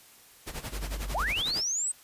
pink noise with tremolo, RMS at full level -36 dBFS, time 0.46-1.63 s, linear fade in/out 20 ms, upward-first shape sine, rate 11 Hz, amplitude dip 80%
triangle tone, 49 Hz, G1, in tune, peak -31 dBFS, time 0.7-1.35 s, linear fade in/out 50 ms
sine linear sweep, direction up, 523.3 to 8372 Hz, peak -27 dBFS, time 1.14-1.92 s, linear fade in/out 10 ms
effects white hiss -55 dBFS RMS until 2.03 s + resampled to 32000 Hz

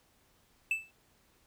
triangle tone with exponential decay, 2637 Hz, E7, in tune, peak -23 dBFS, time 0.71-0.91 s, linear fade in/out 2 ms, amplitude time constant 42 ms, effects pink hiss -68 dBFS RMS until 1.46 s

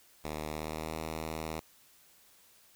5% pulse tone with pitch glide, 76.6 to 79.44 Hz, D#2 to D#2, -27 to +37 cents, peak -25 dBFS, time 0.24-1.6 s, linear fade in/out 5 ms, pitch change +64 cents, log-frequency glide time 0.44-0.97 s, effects white hiss -62 dBFS RMS until 2.75 s

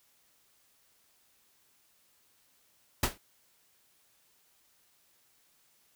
pink noise with exponential decay, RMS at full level -23 dBFS, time 3.03-3.18 s, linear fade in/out 5 ms, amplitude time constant 32 ms, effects white hiss -68 dBFS RMS until 5.95 s

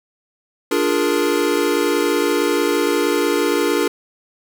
square chord, Bb dominant seventh, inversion first, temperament equal, 293.7 / 349.2 / 415.3 / 466.2 Hz, D4 / F4 / Ab4 / Bb4, 0 / 0 / 0 / 0 cents, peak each -22 dBFS, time 0.71-3.88 s, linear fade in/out 5 ms, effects none

